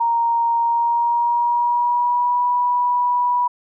sine tone with pitch glide, 932.3 to 977.5 Hz, A#5 to B5, 0 to -18 cents, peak -15 dBFS, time 0-3.48 s, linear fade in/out 10 ms, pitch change +82 cents, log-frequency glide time 0.6-2.43 s, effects none

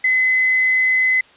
sine tone with quantisation, 2032 Hz, B6, 49 cents sharp, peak -13 dBFS, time 0.04-1.21 s, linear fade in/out 5 ms, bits 6, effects white hiss -49 dBFS RMS until 1.36 s + resampled to 8000 Hz

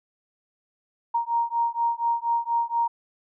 sine beating tone pair, 932.3 / 936.5 Hz, A#5 / A#5, 0 / +8 cents, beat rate 4.2 Hz, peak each -25 / -25 dBFS, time 1.14-2.88 s, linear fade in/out 10 ms, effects none

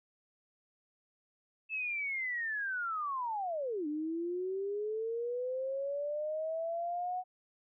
sine linear two-way sweep, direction down then up, 2637 to 293.7 to 740 Hz, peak -33 dBFS, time 1.69-7.24 s, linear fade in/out 50 ms, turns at 3.87 s, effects none

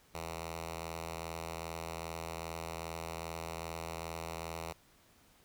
5% pulse tone with notch filter, 82.5 Hz, E2, 2 cents sharp, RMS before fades -42 dBFS, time 0.14-4.73 s, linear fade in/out 10 ms, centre 260 Hz, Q 1, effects pink hiss -65 dBFS RMS until 5.44 s

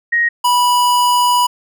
sine / square tone pair in turn, 1878 / 980.6 Hz, A#6 / B5, +12 / -13 cents, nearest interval major seventh, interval 1125 cents, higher first, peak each -11 dBFS, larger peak neither, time 0.12-0.29 / 0.44-1.47 s, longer second, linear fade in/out 10 ms, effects none

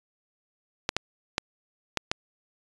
clicks, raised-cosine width 0.2 ms, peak -7 dBFS, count 5, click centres 0.891 / 0.966 / 1.381 / 1.973 / 2.115 s, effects resampled to 22050 Hz

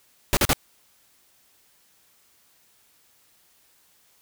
pink noise bursts, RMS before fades -19 dBFS, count 3, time 0.33-0.532 s, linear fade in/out 0 ms, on 40 ms, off 41 ms, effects white hiss -61 dBFS RMS until 4.21 s

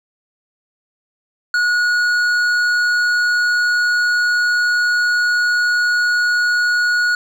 sine tone with hard clipping, 1453 Hz, F#6, 32 cents flat, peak -15 dBFS, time 1.54-7.15 s, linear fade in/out 2 ms, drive 8 dB, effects none

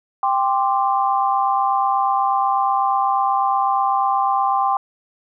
sine chord, G suspended fourth, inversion none, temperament equal with one note detuned, 789.9 / 1046.5 / 1174.7 Hz, G5 / C6 / D6, +13 / 0 / 0 cents, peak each -18 / -20 / -23 dBFS, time 0.23-4.77 s, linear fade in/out 2 ms, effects none

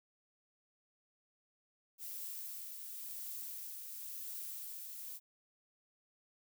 violet noise with tremolo, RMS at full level -44 dBFS, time 1.98-5.2 s, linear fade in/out 50 ms, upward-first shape triangle, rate 0.94 Hz, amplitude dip 35%, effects none

